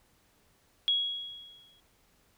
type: tone with exponential decay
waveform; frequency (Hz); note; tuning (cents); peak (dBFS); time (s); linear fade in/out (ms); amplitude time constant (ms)
sine; 3322; G#7; 0; -22; 0.88-1.8; 0; 200
effects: pink hiss -67 dBFS RMS until 2.37 s

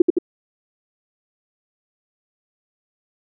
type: tone with echo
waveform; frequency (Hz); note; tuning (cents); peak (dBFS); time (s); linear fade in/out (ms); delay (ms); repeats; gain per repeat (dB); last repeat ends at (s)
sine; 349.2; F4; 0; -6; 0-0.02; 5; 83; 2; -3; 0.186
effects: none

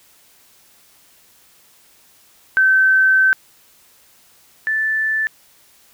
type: tone pair in turn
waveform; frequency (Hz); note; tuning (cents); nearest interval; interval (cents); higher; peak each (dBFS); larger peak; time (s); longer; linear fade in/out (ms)
sine; 1540 / 1757.3; G6 / A6; -31 / -3; major second; 228; second; -10 / -16; first; 2.57-3.33 / 4.67-5.27; first; 0
effects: white hiss -52 dBFS RMS until 5.93 s

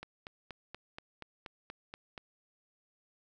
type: click train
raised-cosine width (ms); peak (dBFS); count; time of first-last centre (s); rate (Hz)
0.3; -27; 10; 0.03-2.178; 4.19
effects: none

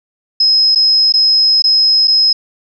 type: tone with dropouts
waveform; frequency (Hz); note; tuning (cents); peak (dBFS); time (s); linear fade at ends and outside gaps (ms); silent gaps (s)
sine; 5120; D#8; +49; -7; 0.4-2.33; 5; 0.75-0.757 / 1.124-1.138 / 1.622-1.64 / 2.074-2.079
effects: none

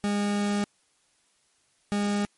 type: tone pair in turn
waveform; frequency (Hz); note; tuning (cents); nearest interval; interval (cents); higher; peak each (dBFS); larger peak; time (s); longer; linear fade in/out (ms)
40% pulse; 204.4 / 204.4; G#3 / G#3; -27 / -27; unison; 0; neither; -23; neither; 0.04-0.64 / 1.92-2.25; first; 0
effects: white hiss -67 dBFS RMS until 2.37 s + MP3 48 kbps

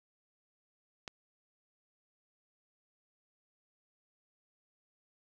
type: click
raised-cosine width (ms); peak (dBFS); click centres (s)
0.2; -23; 1.078
effects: none

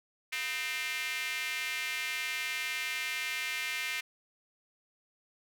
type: tone with high-pass filter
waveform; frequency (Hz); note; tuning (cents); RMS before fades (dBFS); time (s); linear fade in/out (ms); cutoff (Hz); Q
square; 140.3; C#3; +21; -35; 0.32-4.01; 10; 2200; 3.3
effects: none

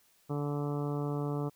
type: harmonic tone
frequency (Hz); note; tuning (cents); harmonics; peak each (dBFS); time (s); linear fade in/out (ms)
145.2; D3; -19; 1 / 2 / 3 / 4 / 5 / 6 / 7 / 8 / 9; -33 / -37 / -38 / -45 / -46 / -48 / -50 / -47 / -52; 0.29-1.5; 20
effects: white hiss -67 dBFS RMS until 1.55 s

